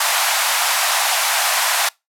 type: band-pass noise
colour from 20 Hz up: pink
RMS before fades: -18 dBFS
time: 0-1.89 s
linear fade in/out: 5 ms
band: 670 to 14000 Hz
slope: 48 dB/octave
effects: noise-tail reverb RT60 0.2 s tail -24 dB re dry